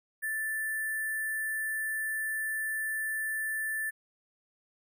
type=tone with sample-and-hold; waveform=sine; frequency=1760 Hz; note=A6; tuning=in tune; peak=-30 dBFS; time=0.22-3.91 s; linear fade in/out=20 ms; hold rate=11025 Hz; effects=none